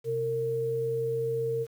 sine tone pair together, 128.41 / 457.6 Hz, C3 / A#4, -32 / -32 cents, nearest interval octave + minor seventh, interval 2200 cents, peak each -35 / -27 dBFS, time 0.04-1.67 s, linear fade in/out 50 ms, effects 9-bit

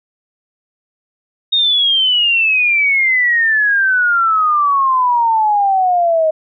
sine exponential sweep, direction down, 3729 to 622.3 Hz, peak -10 dBFS, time 1.52-6.31 s, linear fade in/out 10 ms, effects none

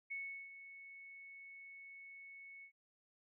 sine tone with ADSR envelope, 2209 Hz, C#7, 7 cents flat, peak -40 dBFS, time 0.1-2.72 s, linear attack 17 ms, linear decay 370 ms, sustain -12 dB, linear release 85 ms, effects none

